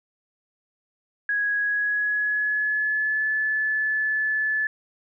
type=tone with pitch glide; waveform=sine; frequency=1661.2 to 1731.7 Hz; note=G#6 to A6; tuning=0 to -28 cents; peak=-21 dBFS; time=1.29-4.67 s; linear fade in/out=2 ms; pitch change=+72 cents; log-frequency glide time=1.58-3.26 s; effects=none